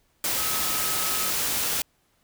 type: tone in noise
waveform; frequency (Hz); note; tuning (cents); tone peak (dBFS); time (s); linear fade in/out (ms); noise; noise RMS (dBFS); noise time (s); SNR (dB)
sine; 1280; D#6; +49; -35; 0.38-1.3; 2; white; -26; 0.24-1.82; -12
effects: pink hiss -67 dBFS RMS until 2.23 s